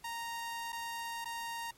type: tone with dropouts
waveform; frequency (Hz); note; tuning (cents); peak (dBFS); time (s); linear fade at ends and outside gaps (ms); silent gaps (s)
sawtooth; 930; A#5; -4; -34; 0.04-1.71; 5; 0.722-0.727 / 1.246-1.255
effects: pink hiss -63 dBFS RMS until 1.77 s + MP3 64 kbps